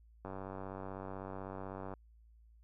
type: click train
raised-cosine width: 1 ms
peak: -30 dBFS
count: 163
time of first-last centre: 0.25-1.938 s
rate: 96 Hz
effects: added 56 Hz sine -59 dBFS peak until 2.63 s